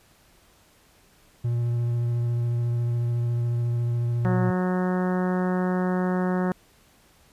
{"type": "tone with vibrato", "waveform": "triangle", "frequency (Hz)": 119, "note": "A#2", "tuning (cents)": 36, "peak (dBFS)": -20, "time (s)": [1.44, 4.51], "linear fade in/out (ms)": 10, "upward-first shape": "square", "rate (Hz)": 14, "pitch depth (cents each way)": 9}
{"type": "harmonic tone", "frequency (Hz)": 182.7, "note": "F#3", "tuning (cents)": -22, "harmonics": [1, 2, 3, 4, 5, 6, 7, 8, 9, 10], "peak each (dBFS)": [-23, -29, -33, -35, -37, -39, -40, -41, -42, -43], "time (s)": [4.25, 6.52], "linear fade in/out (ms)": 0}
{"effects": ["pink hiss -58 dBFS RMS until 7.32 s", "resampled to 32000 Hz"]}